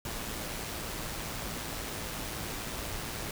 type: noise with amplitude modulation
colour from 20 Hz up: pink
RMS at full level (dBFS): -36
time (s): 0.05-3.31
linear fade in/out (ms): 2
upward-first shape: sine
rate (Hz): 111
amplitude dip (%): 35
effects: none